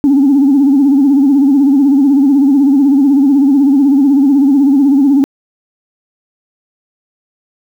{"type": "tone with vibrato", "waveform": "sine", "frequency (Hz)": 277.2, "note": "C#4", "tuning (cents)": 0, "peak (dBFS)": -4, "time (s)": [0.04, 5.24], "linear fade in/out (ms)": 0, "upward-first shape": "sine", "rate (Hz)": 16, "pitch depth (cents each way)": 100, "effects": ["tanh soft clip ceiling -2 dBFS", "7-bit"]}